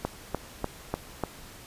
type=click train; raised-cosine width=1 ms; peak=-13 dBFS; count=5; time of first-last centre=0.05-1.237 s; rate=3.37 Hz; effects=pink hiss -47 dBFS RMS until 1.66 s + resampled to 32000 Hz